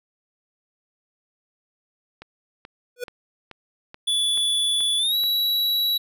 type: click train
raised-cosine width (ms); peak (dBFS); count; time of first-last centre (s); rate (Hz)
0.3; -23; 8; 2.22-5.237; 2.32
type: tone with exponential growth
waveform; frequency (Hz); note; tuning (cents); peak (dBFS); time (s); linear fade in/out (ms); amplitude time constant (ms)
square; 490; B4; -14; -24; 2.96-3.04; 5; 16
type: tone with pitch glide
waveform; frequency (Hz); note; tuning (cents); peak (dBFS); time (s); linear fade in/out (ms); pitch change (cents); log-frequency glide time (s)
square; 3443 to 3910; A7 to B7; -38 to -18; -20; 4.07-5.98; 10; +220; 4.98-5.16
effects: none